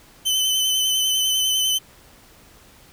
sawtooth tone with vibrato, 3047 Hz, G7, 50 cents flat, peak -15 dBFS, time 0.25-1.79 s, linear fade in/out 20 ms, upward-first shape sine, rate 10 Hz, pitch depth 24 cents each way, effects pink hiss -50 dBFS RMS until 2.92 s

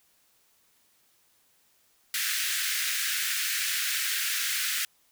pink high-pass noise, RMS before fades -29 dBFS, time 2.14-4.85 s, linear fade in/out 2 ms, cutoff 1500 Hz, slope 48 dB/octave, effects white hiss -66 dBFS RMS until 5.11 s

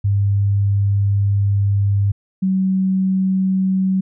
sine tone pair in turn, 100.3 / 189.34 Hz, G2 / F#3, +40 / +40 cents, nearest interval major seventh, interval 1100 cents, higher second, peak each -13 / -14 dBFS, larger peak first, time 0.04-2.12 / 2.42-4.01 s, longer first, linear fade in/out 10 ms, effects none

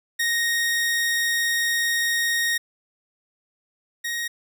sawtooth tone pair in turn, 1864.7 / 1876.6 Hz, A#6 / A#6, 0 / +11 cents, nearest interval unison, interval 11 cents, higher second, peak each -17 / -22 dBFS, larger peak first, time 0.19-2.58 / 4.04-4.28 s, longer first, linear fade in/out 10 ms, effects none

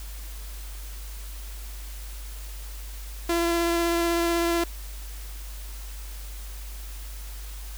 sawtooth tone with vibrato, 339.5 Hz, F4, 49 cents flat, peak -18 dBFS, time 3.29-4.64 s, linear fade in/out 5 ms, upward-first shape triangle, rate 16 Hz, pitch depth 14 cents each way, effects added 50 Hz sine -35 dBFS peak until 7.77 s + white hiss -45 dBFS RMS until 7.77 s

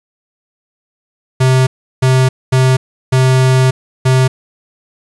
square tone bursts at uneven times, 130 Hz, C3, 11 cents flat, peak -8 dBFS, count 5, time 1.4-1.67 / 2.02-2.29 / 2.52-2.77 / 3.12-3.71 / 4.05-4.28 s, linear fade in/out 10 ms, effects resampled to 24000 Hz + 7-bit

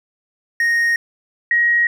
triangle / sine tone pair in turn, 1863 / 1891.2 Hz, A#6 / A#6, -2 / +24 cents, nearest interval unison, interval 26 cents, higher second, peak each -12 dBFS, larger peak neither, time 0.6-0.96 / 1.51-1.87 s, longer neither, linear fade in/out 2 ms, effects none

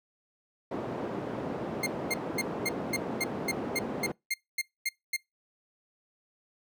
white band-pass noise, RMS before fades -35 dBFS, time 0.71-4.12 s, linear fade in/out 5 ms, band 160 to 490 Hz, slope 12 dB/octave
sawtooth tone bursts, 2119 Hz, C7, 21 cents sharp, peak -24 dBFS, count 13, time 1.83-5.165 s, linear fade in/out 5 ms, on 35 ms, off 240 ms
effects noise-tail reverb RT60 0.2 s tail -25 dB re dry

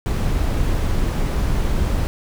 brown noise, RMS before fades -19 dBFS, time 0.06-2.07 s, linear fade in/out 0 ms, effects none

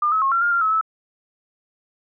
sine tone with pitch steps, 1204 / 1288 / 1084 / 1367 / 1411 / 1385 / 1290 / 1306 Hz, D6 / E6 / C#6 / F6 / F6 / F6 / E6 / E6, +43 / -41 / -39 / -37 / +17 / -15 / -38 / -17 cents, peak -16 dBFS, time 0.02-0.812 s, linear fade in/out 5 ms, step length 99 ms, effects none

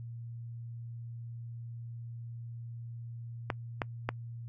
clicks, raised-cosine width 0.5 ms, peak -15 dBFS, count 3, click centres 3.502 / 3.818 / 4.09 s, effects noise-tail reverb RT60 0.1 s tail -26 dB re dry + added 117 Hz sine -40 dBFS peak until 4.48 s

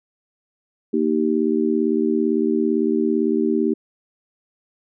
sine chord, Eb major, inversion second, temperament just, 233.3 / 311.1 / 388.9 Hz, Bb3 / Eb4 / G4, +2 / 0 / -14 cents, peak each -21 dBFS, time 0.93-3.74 s, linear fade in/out 10 ms, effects none

